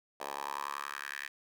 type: tone with high-pass filter sweep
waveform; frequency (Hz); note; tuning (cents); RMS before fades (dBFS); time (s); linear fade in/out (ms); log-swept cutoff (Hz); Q
10% pulse; 70.6; C#2; +32; -40; 0.2-1.28; 5; 680 to 1900; 3.8
effects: none